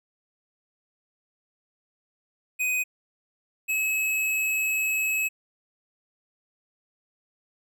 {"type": "tone pair in turn", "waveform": "square", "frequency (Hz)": [2500, 2575], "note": ["D#7", "E7"], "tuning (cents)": [8, -41], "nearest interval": "minor second", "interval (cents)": 51, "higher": "second", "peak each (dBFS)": -24, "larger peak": "neither", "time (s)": [[2.59, 2.84], [3.68, 5.29]], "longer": "second", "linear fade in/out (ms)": 20, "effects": []}